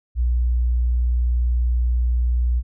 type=tone; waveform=sine; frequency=60.4 Hz; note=B1; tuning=38 cents flat; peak=-16 dBFS; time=0.15-2.63 s; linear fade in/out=50 ms; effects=none